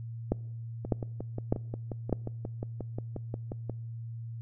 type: two click trains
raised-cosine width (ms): 2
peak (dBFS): -22 / -12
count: 17 / 4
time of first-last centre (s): 0.85-3.697 / 0.32-2.127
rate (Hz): 5.62 / 1.66
effects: noise-tail reverb RT60 0.9 s tail -25 dB re dry + added 115 Hz sine -37 dBFS peak until 4.41 s